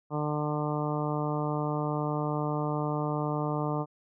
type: harmonic tone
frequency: 149.6 Hz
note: D3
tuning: 32 cents sharp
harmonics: 1 / 2 / 3 / 4 / 5 / 6 / 7 / 8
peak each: -31 / -34 / -36 / -37 / -38 / -39 / -39 / -40 dBFS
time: 0.1-3.86 s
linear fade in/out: 50 ms
effects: none